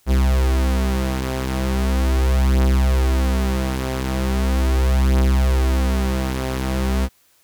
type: beating tone pair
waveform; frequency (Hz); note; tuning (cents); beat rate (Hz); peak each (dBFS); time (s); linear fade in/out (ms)
45% pulse; 65 / 65.39; C2 / C2; -11 / 0; 0.39; -21 / -17; 0.06-7.09; 50
effects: white hiss -58 dBFS RMS until 7.43 s